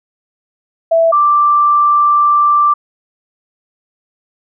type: tone pair in turn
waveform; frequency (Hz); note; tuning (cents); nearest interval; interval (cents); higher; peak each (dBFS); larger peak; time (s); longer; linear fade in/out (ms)
sine; 660 / 1176; E5 / D6; +2 / +2; minor seventh; 1000; second; -7; neither; 0.91-1.12 / 1.12-2.74; second; 10
effects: none